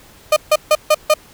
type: tone bursts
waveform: 35% pulse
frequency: 611 Hz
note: D#5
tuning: 32 cents flat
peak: -7 dBFS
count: 5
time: 0.32-1.14 s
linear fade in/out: 5 ms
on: 44 ms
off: 150 ms
effects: pink hiss -45 dBFS RMS until 1.33 s